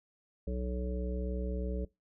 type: harmonic tone with a mistuned harmonic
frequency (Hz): 61.74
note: B1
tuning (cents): 0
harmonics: 1 / 3 / 5 / 7 / 9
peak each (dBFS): -34 / -39 / -46 / -42 / -44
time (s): 0.47-1.85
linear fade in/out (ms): 5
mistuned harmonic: 1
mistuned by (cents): +26
effects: noise-tail reverb RT60 0.2 s tail -21 dB re dry